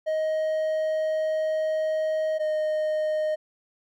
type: tone pair in turn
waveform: triangle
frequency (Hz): 627 / 617.7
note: D#5 / D#5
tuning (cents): +13 / -13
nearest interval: unison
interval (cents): 26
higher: first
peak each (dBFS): -21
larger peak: neither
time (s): 0.06-2.39 / 2.39-3.36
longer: first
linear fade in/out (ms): 20
effects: none